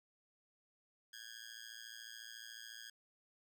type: tone with amplitude modulation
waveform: 15% pulse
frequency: 1636 Hz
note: G#6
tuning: 26 cents flat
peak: -39 dBFS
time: 1.13-2.9 s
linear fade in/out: 5 ms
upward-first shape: sine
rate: 114 Hz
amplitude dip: 100%
effects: none